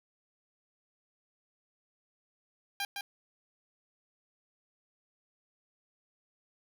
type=tone with echo; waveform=10% pulse; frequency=801 Hz; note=G5; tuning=37 cents sharp; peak=-24 dBFS; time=2.8-2.85 s; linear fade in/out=2 ms; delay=160 ms; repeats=1; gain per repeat=-4 dB; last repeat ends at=3.01 s; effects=none